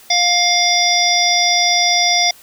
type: harmonic tone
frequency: 705 Hz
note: F5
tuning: 16 cents sharp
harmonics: 1 / 3 / 5 / 7 / 8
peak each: -18 / -18 / -18 / -18 / -18 dBFS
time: 0.1-2.31 s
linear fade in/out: 5 ms
effects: white hiss -44 dBFS RMS until 2.42 s